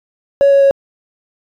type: tone with pitch steps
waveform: triangle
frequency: 559 / 555.1 / 551.3 Hz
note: C#5 / C#5 / C#5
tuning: +14 / +2 / -10 cents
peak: -3 dBFS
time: 0.41-0.71 s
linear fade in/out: 0 ms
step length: 100 ms
effects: tanh soft clip ceiling -2 dBFS